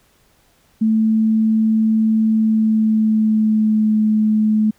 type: tone with pitch glide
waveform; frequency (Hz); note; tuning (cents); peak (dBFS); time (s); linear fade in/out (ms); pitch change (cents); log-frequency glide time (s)
sine; 220 to 215.3; A3 to A3; 0 to -37; -12; 0.81-4.71; 10; -37; 2.29-3.97
effects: pink hiss -57 dBFS RMS until 4.78 s